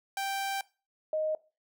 sawtooth / sine tone pair in turn, 784 / 622.3 Hz, G5 / D#5, 0 / 0 cents, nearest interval major third, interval 400 cents, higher first, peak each -27 dBFS, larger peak neither, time 0.17-0.61 / 1.13-1.35 s, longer first, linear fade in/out 2 ms, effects noise-tail reverb RT60 0.3 s tail -20 dB re dry

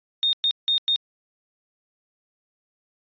sine tone bursts at uneven times, 3680 Hz, A#7, 23 cents flat, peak -18 dBFS, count 4, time 0.23-0.33 / 0.44-0.51 / 0.68-0.78 / 0.88-0.96 s, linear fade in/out 0 ms, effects resampled to 11025 Hz

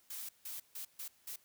blue noise bursts at uneven times, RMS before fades -44 dBFS, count 5, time 0.1-0.29 / 0.45-0.6 / 0.75-0.85 / 0.99-1.08 / 1.27-1.36 s, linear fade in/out 5 ms, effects white hiss -69 dBFS RMS until 1.44 s

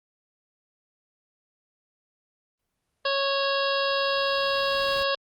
pink noise with exponential growth, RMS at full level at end -42 dBFS, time 2.59-5.03 s, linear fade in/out 5 ms, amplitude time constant 530 ms
harmonic tone, 552 Hz, C#5, 7 cents flat, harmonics 1 / 2 / 3 / 5 / 6 / 7 / 8 / 9, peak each -26 / -29 / -31 / -33 / -34 / -34 / -35 / -36 dBFS, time 3.05-5.15 s, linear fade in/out 5 ms
effects Opus 24 kbps

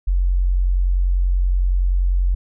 sine tone, 45.25 Hz, F#1, 38 cents flat, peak -14 dBFS, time 0.07-2.35 s, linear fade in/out 10 ms, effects none

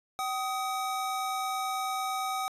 square tone pair together, 765 / 1252 Hz, G5 / D#6, -42 / +10 cents, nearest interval major sixth, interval 852 cents, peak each -33 / -34 dBFS, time 0.19-2.48 s, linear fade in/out 0 ms, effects resampled to 32000 Hz

